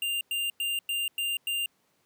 square tone bursts, 2794 Hz, F7, in tune, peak -28 dBFS, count 6, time 0.02-1.66 s, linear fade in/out 2 ms, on 190 ms, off 100 ms, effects pink hiss -70 dBFS RMS until 2.05 s + high-pass 150 Hz 12 dB/octave

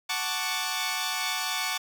10% pulse chord, D major seventh, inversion first, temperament equal, 740 / 880 / 1108.7 / 1174.7 Hz, F#5 / A5 / C#6 / D6, 0 / 0 / 0 / 0 cents, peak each -25 dBFS, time 0.09-1.78 s, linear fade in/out 10 ms, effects none

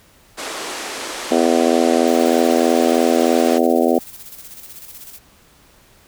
pink band-pass noise, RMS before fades -28 dBFS, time 0.37-3.59 s, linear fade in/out 20 ms, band 320 to 9600 Hz, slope 24 dB/octave
harmonic tone, 83.2 Hz, E2, 17 cents sharp, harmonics 3 / 4 / 5 / 6 / 7 / 8 / 9, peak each -18 / -19 / -20 / -21 / -21 / -22 / -23 dBFS, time 1.31-3.99 s, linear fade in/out 5 ms
blue noise with tremolo, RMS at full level -36 dBFS, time 2.07-5.19 s, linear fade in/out 10 ms, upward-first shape square, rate 16 Hz, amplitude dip 50%
effects pink hiss -51 dBFS RMS until 6.07 s

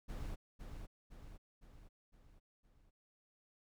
brown noise with echo, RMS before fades -43 dBFS, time 0.08-0.36 s, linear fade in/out 20 ms, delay 510 ms, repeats 5, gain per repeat -5 dB, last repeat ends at 2.91 s, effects none

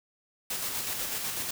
white noise with tremolo, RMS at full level -32 dBFS, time 0.5-1.51 s, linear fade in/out 5 ms, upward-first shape square, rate 8.1 Hz, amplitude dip 30%, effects none

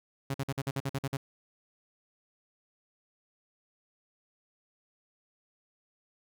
sawtooth tone bursts, 136.7 Hz, C#3, 24 cents flat, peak -26 dBFS, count 10, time 0.3-1.17 s, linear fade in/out 5 ms, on 42 ms, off 50 ms, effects none

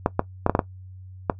clicks, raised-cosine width 1 ms, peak -4 dBFS, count 7, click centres 0.061 / 0.194 / 0.464 / 0.496 / 0.551 / 0.592 / 1.298 s, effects noise-tail reverb RT60 0.1 s tail -17 dB re dry + added 93 Hz sine -39 dBFS peak until 1.39 s

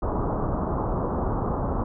pink low-pass noise, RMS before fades -26 dBFS, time 0.02-1.84 s, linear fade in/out 5 ms, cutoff 1200 Hz, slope 48 dB/octave, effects none

